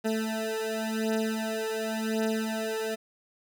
20% pulse beating tone pair, 220 / 220.91 Hz, A3 / A3, 0 / +7 cents, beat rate 0.91 Hz, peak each -26 dBFS, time 0.04-2.96 s, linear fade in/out 20 ms, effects none

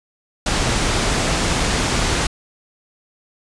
pink low-pass noise, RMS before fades -19 dBFS, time 0.46-2.27 s, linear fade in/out 5 ms, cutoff 8800 Hz, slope 24 dB/octave, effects resampled to 24000 Hz

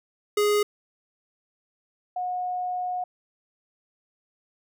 square / sine tone pair in turn, 415.3 / 725.9 Hz, G#4 / F#5, 0 / -33 cents, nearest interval minor seventh, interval 967 cents, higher second, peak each -20 / -26 dBFS, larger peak first, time 0.37-0.63 / 2.16-3.04 s, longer second, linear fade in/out 5 ms, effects none

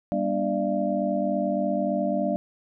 sine tone cluster, 197.5 / 240.9 / 295.3 / 593 / 682 Hz, G3 / B3 / D4 / D5 / F5, +13 / -43 / +10 / +17 / -41 cents, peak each -28 / -31 / -30 / -27 / -30 dBFS, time 0.12-2.36 s, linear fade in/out 0 ms, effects none

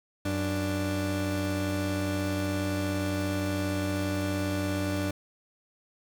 30% pulse tone pair together, 92.5 / 294.7 Hz, F#2 / D4, 0 / +6 cents, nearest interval octave + minor sixth, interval 2006 cents, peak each -28 / -27 dBFS, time 0.25-5.11 s, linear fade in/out 5 ms, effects 9-bit

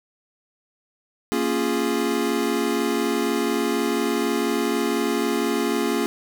square chord, Bb minor seventh, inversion none, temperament equal, 233.1 / 277.2 / 349.2 / 415.3 Hz, Bb3 / Db4 / F4 / Ab4, 0 / 0 / 0 / 0 cents, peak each -27 dBFS, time 1.32-6.06 s, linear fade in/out 0 ms, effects none

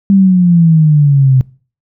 sine exponential sweep, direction down, 198.9 to 128.4 Hz, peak -4 dBFS, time 0.1-1.41 s, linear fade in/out 0 ms, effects noise-tail reverb RT60 0.4 s tail -23 dB re dry

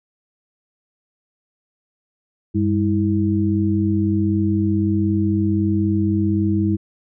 sine tone cluster, 97.2 / 201.1 / 322.5 Hz, G2 / G3 / E4, -14 / +44 / -38 cents, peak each -20 dBFS, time 2.54-6.77 s, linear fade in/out 20 ms, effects none

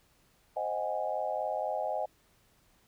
sine chord, Ab dominant seventh, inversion first, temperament equal with one note detuned, 523.3 / 622.3 / 740 / 823.9 Hz, C5 / Eb5 / Gb5 / Ab5, 0 / 0 / 0 / -14 cents, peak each -38 / -34 / -36 / -36 dBFS, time 0.56-2.06 s, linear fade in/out 10 ms, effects pink hiss -67 dBFS RMS until 2.87 s

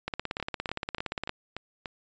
two click trains, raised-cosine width 0.3 ms, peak -19 / -15 dBFS, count 6 / 22, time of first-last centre 0.4-1.858 / 0.08-1.294 s, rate 3.43 / 17.3 Hz, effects resampled to 16000 Hz

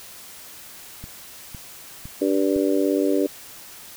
click train, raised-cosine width 5 ms, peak -24 dBFS, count 4, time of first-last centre 1.04-2.563 s, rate 1.97 Hz
harmonic tone, 97.3 Hz, G2, 12 cents flat, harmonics 3 / 4 / 5 / 6, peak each -21 / -23 / -25 / -27 dBFS, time 2.21-3.27 s, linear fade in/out 10 ms
effects white hiss -42 dBFS RMS until 3.96 s

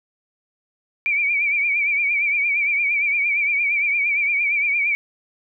sine tone with vibrato, 2322 Hz, D7, 20 cents flat, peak -17 dBFS, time 1.06-4.95 s, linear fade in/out 0 ms, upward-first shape triangle, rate 8.7 Hz, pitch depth 89 cents each way, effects none

